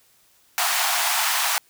pink high-pass noise, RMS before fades -22 dBFS, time 0.58-1.58 s, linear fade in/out 0 ms, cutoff 680 Hz, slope 96 dB/octave, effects white hiss -59 dBFS RMS until 1.69 s

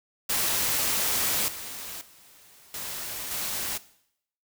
white noise with level steps, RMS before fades -26 / -38 / -54 / -35 / -31 dBFS, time 0.29-3.78 s, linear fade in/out 10 ms, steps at 1.48 / 2.01 / 2.74 / 3.31 s, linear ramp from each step 2 ms, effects noise-tail reverb RT60 0.7 s tail -17 dB re dry

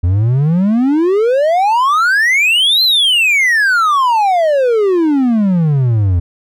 triangle exponential two-way sweep, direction up then down, 83.7 to 4186 to 83.7 Hz, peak -7 dBFS, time 0.03-6.2 s, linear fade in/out 10 ms, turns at 2.83 s, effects none

